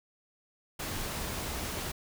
pink noise, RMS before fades -36 dBFS, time 0.79-1.92 s, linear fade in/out 10 ms, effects none

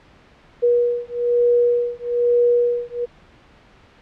sine beating tone pair, 480.6 / 481.7 Hz, B4 / B4, -47 / -43 cents, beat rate 1.1 Hz, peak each -18 dBFS, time 0.62-3.06 s, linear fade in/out 20 ms, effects pink hiss -50 dBFS RMS until 4.01 s + low-pass 3000 Hz 12 dB/octave

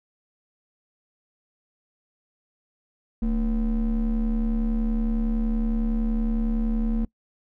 triangle ring-modulated tone, 130 Hz, C3, 11 cents flat, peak -16 dBFS, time 3.22-7.05 s, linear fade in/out 5 ms, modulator 94.6 Hz, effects noise-tail reverb RT60 0.1 s tail -23 dB re dry

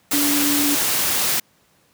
sine tone in noise, 289.1 Hz, D4, 27 cents flat, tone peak -20 dBFS, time 0.13-0.75 s, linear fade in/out 5 ms, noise white, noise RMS -20 dBFS, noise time 0.11-1.4 s, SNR -3 dB, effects pink hiss -59 dBFS RMS until 1.93 s + high-pass 100 Hz 12 dB/octave

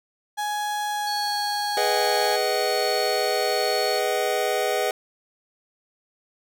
35% pulse tone with pitch glide, 835 to 826.4 Hz, G#5 to G#5, +9 to -9 cents, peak -23 dBFS, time 0.37-2.37 s, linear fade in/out 20 ms, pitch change -18 cents, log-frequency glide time 0.88-1.36 s
sine tone with tremolo, 4402 Hz, C#8, 13 cents flat, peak -28 dBFS, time 1.07-3.99 s, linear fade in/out 2 ms, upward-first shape sine, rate 1.2 Hz, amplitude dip 25%
square chord, G# minor seventh, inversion none, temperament equal with one note detuned, 415.3 / 493.9 / 622.3 / 755.5 Hz, G#4 / B4 / D#5 / F#5, 0 / 0 / 0 / +36 cents, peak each -28 dBFS, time 1.77-4.91 s, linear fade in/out 2 ms
effects none

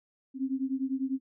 sine beating tone pair, 261.6 / 271.6 Hz, C4 / C#4, 0 / -35 cents, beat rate 10 Hz, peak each -31 / -32 dBFS, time 0.34-1.2 s, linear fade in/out 50 ms, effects none

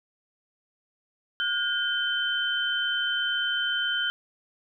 sine tone cluster, 1443 / 1583 / 3089 Hz, F#6 / G6 / G7, -44 / +17 / -26 cents, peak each -28 / -33 / -27 dBFS, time 1.4-4.1 s, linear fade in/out 0 ms, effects none

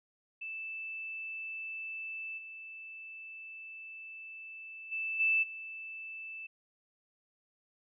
sine tone with level steps, 2640 Hz, E7, 2 cents sharp, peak -38 / -44 / -33 / -25 / -41 dBFS, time 0.41-6.47 s, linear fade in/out 10 ms, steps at 2.37 / 4.91 / 5.19 / 5.42 s, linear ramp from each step 20 ms, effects none

